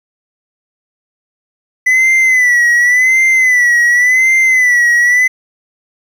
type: tone with vibrato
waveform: triangle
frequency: 1995 Hz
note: B6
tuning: 17 cents sharp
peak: -5 dBFS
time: 1.86-5.28 s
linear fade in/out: 10 ms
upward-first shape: sine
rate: 0.9 Hz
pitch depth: 79 cents each way
effects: 7-bit